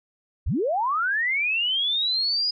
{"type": "linear sweep", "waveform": "sine", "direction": "up", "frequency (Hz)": [32.45, 4978], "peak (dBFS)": -21, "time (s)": [0.46, 2.51], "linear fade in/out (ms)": 10, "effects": []}